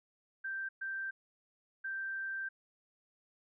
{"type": "tone bursts at uneven times", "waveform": "sine", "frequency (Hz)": 1568, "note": "G6", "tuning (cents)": 0, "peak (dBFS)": -36, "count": 3, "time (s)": [[0.44, 0.69], [0.81, 1.11], [1.84, 2.49]], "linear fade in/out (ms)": 10, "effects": []}